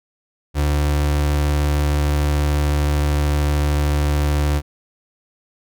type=tone; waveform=35% pulse; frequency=73.42 Hz; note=D2; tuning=in tune; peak=-14 dBFS; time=0.54-4.62 s; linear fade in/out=50 ms; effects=none